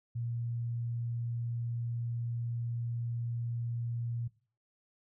sine tone, 118 Hz, A#2, 22 cents sharp, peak -33 dBFS, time 0.15-4.28 s, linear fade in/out 10 ms, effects noise-tail reverb RT60 0.4 s tail -19 dB re dry

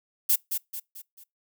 violet noise with echo, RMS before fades -21 dBFS, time 0.29-0.36 s, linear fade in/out 10 ms, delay 220 ms, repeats 4, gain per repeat -7 dB, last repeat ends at 1.24 s, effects noise-tail reverb RT60 0.2 s tail -25 dB re dry

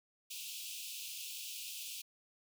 pink high-pass noise, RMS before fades -45 dBFS, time 0.3-2.02 s, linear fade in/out 10 ms, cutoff 2500 Hz, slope 96 dB/octave, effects none

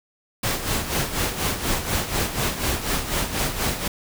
pink noise with tremolo, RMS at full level -22 dBFS, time 0.43-3.88 s, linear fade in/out 5 ms, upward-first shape sine, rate 4.1 Hz, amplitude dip 65%, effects none

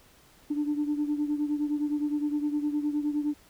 sine beating tone pair, 293.7 / 303.4 Hz, D4 / D#4, 0 / -44 cents, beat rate 9.7 Hz, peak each -26 / -31 dBFS, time 0.5-3.34 s, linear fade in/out 10 ms, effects tanh soft clip ceiling -20 dBFS + pink hiss -58 dBFS RMS until 3.49 s

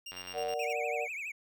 25% pulse tone with tremolo, 2794 Hz, F7, in tune, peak -37 dBFS, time 0.06-0.73 s, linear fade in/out 5 ms, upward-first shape square, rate 9.4 Hz, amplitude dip 70%
click train, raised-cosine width 0.3 ms, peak -29 dBFS, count 39, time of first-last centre 0.12-0.537 s, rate 91.1 Hz
sine chord, Bb augmented, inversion none, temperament equal, 466.2 / 587.3 / 740 Hz, Bb4 / D5 / F#5, 0 / 0 / 0 cents, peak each -36 dBFS, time 0.33-1.08 s, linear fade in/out 50 ms
triangle tone with vibrato, 2389 Hz, D7, 29 cents sharp, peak -35 dBFS, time 0.59-1.32 s, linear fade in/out 10 ms, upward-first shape triangle, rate 12 Hz, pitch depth 190 cents each way
effects none

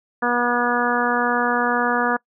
harmonic tone, 242 Hz, B3, 35 cents flat, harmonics 1 / 2 / 3 / 4 / 5 / 6 / 7, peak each -25 / -25 / -25 / -25 / -25 / -25 / -25 dBFS, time 0.22-2.17 s, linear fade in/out 10 ms, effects noise-tail reverb RT60 0.1 s tail -25 dB re dry

